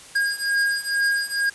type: beating tone pair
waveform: square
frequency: 1624 / 1626.2 Hz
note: G#6 / G#6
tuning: -39 / -37 cents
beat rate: 2.2 Hz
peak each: -25 / -23 dBFS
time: 0.15-1.5 s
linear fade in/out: 10 ms
effects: white hiss -44 dBFS RMS until 1.54 s + resampled to 24000 Hz